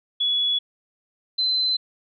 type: tone pair in turn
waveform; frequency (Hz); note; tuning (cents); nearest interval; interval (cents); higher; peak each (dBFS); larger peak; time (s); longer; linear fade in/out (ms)
sine; 3391 / 4059; G#7 / B7; +35 / +47; minor third; 312; second; -19; neither; 0.2-0.59 / 1.38-1.77; neither; 10
effects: none